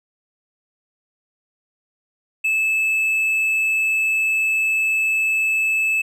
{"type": "tone", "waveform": "triangle", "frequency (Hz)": 2614, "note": "E7", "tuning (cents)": -15, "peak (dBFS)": -15, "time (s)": [2.44, 6.02], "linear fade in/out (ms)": 10, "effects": []}